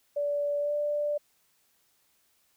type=tone with pitch glide; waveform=sine; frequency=579 to 588.8 Hz; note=D5 to D5; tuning=-25 to +4 cents; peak=-26 dBFS; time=0.16-1.18 s; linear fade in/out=10 ms; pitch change=+29 cents; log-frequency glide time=0.59-0.73 s; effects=white hiss -69 dBFS RMS until 2.56 s